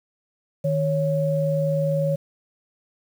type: tone pair together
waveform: sine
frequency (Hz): 155.5 / 555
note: D#3 / C#5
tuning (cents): -1 / +2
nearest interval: octave + minor seventh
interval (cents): 2203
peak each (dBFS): -22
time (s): 0.64-2.16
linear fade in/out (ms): 10
effects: 8-bit